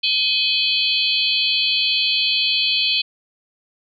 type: tone cluster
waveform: sine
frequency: 2526 / 3102 / 3380 / 4097 / 4477 Hz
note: D#7 / G7 / G#7 / C8 / C#8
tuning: +26 / -19 / +30 / -37 / +16 cents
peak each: -23 / -22 / -22 / -23 / -24 dBFS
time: 0.03-3.02 s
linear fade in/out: 10 ms
effects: none